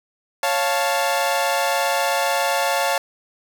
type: chord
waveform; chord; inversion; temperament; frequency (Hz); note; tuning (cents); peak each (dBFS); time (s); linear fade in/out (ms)
sawtooth; Db augmented; none; equal; 554.4 / 698.5 / 880; Db5 / F5 / A5; 0 / 0 / 0; -19; 0.43-2.98; 2
effects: none